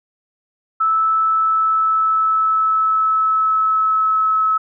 sine tone with pitch glide, 1311 to 1293.7 Hz, E6 to E6, -10 to -33 cents, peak -13 dBFS, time 0.8-4.58 s, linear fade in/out 10 ms, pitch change -23 cents, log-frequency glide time 1.25-4.44 s, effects none

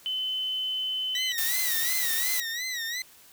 sine tone, 3040 Hz, F#7, 46 cents sharp, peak -27 dBFS, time 0.06-1.32 s, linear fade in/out 0 ms
20% pulse tone with vibrato, 1929 Hz, B6, 41 cents flat, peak -25 dBFS, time 1.15-3.02 s, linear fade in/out 2 ms, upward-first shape sine, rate 2.8 Hz, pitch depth 110 cents each way
blue noise, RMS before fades -28 dBFS, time 1.38-2.4 s, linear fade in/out 0 ms
effects white hiss -54 dBFS RMS until 3.32 s

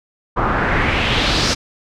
pink noise with low-pass filter sweep, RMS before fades -17 dBFS, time 0.36-1.55 s, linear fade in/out 20 ms, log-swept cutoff 1100 to 5600 Hz, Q 2.5, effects none

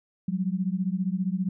sine beating tone pair, 180.3 / 195.3 Hz, F#3 / G3, -45 / -6 cents, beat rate 15 Hz, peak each -27 / -28 dBFS, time 0.28-1.49 s, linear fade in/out 5 ms, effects none

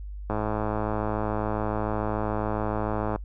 click train, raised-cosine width 1 ms, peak -14 dBFS, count 307, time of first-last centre 0.3-3.16 s, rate 107 Hz, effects noise-tail reverb RT60 0.1 s tail -24 dB re dry + added 50 Hz sine -34 dBFS peak until 3.24 s

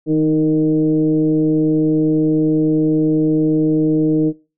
sine tone with frequency modulation, 311.1 Hz, D#4, in tune, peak -12 dBFS, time 0.06-4.33 s, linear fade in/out 50 ms, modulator 153 Hz, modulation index 0.86, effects noise-tail reverb RT60 0.3 s tail -20 dB re dry

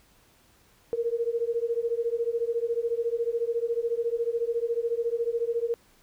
sine beating tone pair, 460.1 / 474.1 Hz, A#4 / A#4, -23 / +29 cents, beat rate 14 Hz, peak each -28 dBFS, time 0.93-5.74 s, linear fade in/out 0 ms, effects pink hiss -61 dBFS RMS until 6.02 s

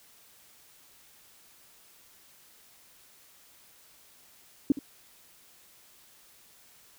sine tone with echo, 280 Hz, C#4, 18 cents sharp, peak -17 dBFS, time 4.7-4.72 s, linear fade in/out 2 ms, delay 70 ms, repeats 1, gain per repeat -15 dB, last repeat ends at 4.79 s, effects white hiss -58 dBFS RMS until 6.98 s

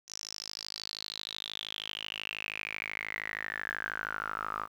sawtooth tone with band-pass filter sweep, 52.9 Hz, G#1, 33 cents sharp, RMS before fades -39 dBFS, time 0.07-4.68 s, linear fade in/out 50 ms, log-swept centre 5900 to 1200 Hz, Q 9.8, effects 10-bit

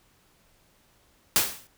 white noise with exponential decay, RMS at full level -18 dBFS, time 1.36-1.67 s, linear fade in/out 0 ms, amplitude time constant 67 ms, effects pink hiss -63 dBFS RMS until 1.77 s

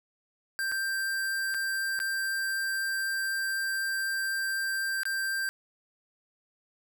square tone with dropouts, 1576 Hz, G6, 9 cents sharp, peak -29 dBFS, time 0.59-5.49 s, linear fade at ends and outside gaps 0 ms, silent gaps 0.716-0.721 / 1.541-1.545 / 1.991-2.001 / 5.033-5.054 s, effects none

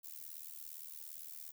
violet noise with amplitude modulation, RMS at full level -45 dBFS, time 0.03-1.52 s, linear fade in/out 20 ms, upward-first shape sine, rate 77.5 Hz, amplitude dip 95%, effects none

